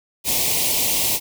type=band-stop noise; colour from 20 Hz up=white; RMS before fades=-20 dBFS; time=0.24-1.2 s; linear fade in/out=50 ms; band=1000 to 2100 Hz; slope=48 dB/octave; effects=none